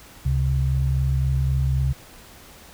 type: tone pair together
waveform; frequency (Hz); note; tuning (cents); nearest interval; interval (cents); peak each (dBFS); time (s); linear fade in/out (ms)
sine; 69 / 132.84; C#2 / C3; -7 / +27; major seventh; 1134; -21; 0.25-1.93; 10
effects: pink hiss -46 dBFS RMS until 2.73 s